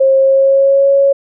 sine tone with pitch glide, 536 to 553.6 Hz, C5 to C#5, +42 to -2 cents, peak -6 dBFS, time 0-1.13 s, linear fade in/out 10 ms, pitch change +56 cents, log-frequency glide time 0.17-0.89 s, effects none

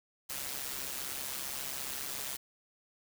white noise with amplitude modulation, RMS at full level -36 dBFS, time 0.29-2.37 s, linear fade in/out 10 ms, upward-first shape sine, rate 135 Hz, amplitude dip 65%, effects none

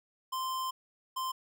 square tone bursts at uneven times, 1041 Hz, C6, 9 cents flat, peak -33 dBFS, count 2, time 0.32-0.71 / 1.16-1.32 s, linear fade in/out 10 ms, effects none

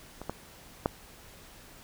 clicks, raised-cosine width 1 ms, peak -25 / -18 / -11 dBFS, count 3, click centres 0.216 / 0.296 / 0.859 s, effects pink hiss -52 dBFS RMS until 1.83 s

